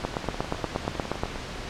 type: two click trains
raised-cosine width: 1 ms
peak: -20 / -11 dBFS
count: 14 / 11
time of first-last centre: 0.04-1.358 / 0.05-1.235 s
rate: 9.86 / 8.44 Hz
effects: pink hiss -36 dBFS RMS until 1.69 s + low-pass 5000 Hz 12 dB/octave